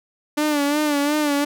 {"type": "tone with vibrato", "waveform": "sawtooth", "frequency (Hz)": 293.7, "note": "D4", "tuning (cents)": 0, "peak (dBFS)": -14, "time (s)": [0.37, 1.45], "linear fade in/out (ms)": 10, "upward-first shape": "sine", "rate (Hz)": 2.8, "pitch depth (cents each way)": 61, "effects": []}